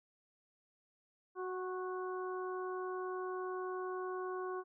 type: harmonic tone with a mistuned harmonic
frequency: 370 Hz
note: F#4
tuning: in tune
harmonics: 1 / 2 / 3 / 4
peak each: -39 / -48 / -44 / -51 dBFS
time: 1.35-4.64 s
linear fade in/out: 50 ms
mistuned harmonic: 3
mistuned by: -17 cents
effects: none